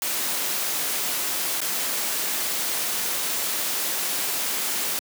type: noise with dropouts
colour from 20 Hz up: white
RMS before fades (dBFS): -26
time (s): 0.02-4.99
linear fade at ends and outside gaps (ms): 1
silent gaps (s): 1.605-1.615
effects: high-pass 200 Hz 12 dB/octave